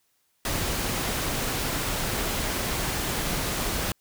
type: noise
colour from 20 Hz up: pink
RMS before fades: -28 dBFS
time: 0.45-3.92 s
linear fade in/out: 2 ms
effects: white hiss -70 dBFS RMS until 4 s